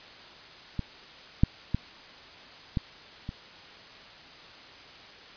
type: clicks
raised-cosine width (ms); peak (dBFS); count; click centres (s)
5; -17 / -6 / -13 / -14 / -22; 5; 0.793 / 1.435 / 1.746 / 2.772 / 3.291
effects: white hiss -48 dBFS RMS until 5.36 s + resampled to 11025 Hz